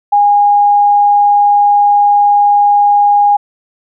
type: tone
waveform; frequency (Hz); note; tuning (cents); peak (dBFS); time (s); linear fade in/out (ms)
sine; 819; G#5; -24; -5; 0.12-3.37; 10
effects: none